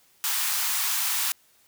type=high-pass noise; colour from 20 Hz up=white; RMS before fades=-26 dBFS; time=0.24-1.32 s; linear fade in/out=0 ms; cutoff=800 Hz; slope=48 dB/octave; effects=white hiss -61 dBFS RMS until 1.67 s